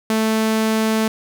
sawtooth tone, 220 Hz, A3, in tune, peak -12 dBFS, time 0.1-1.08 s, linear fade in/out 2 ms, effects none

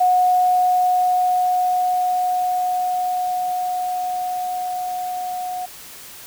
sine tone with level ramp, 729 Hz, F#5, 26 cents flat, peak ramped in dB -12 to -24 dBFS, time 0-5.66 s, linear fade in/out 10 ms, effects white hiss -39 dBFS RMS until 6.26 s

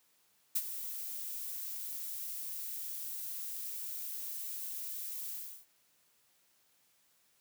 violet noise with ADSR envelope, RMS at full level -29 dBFS, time 0.55-5.66 s, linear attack 10 ms, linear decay 49 ms, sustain -12 dB, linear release 330 ms, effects white hiss -71 dBFS RMS until 7.4 s + high-pass 80 Hz 12 dB/octave

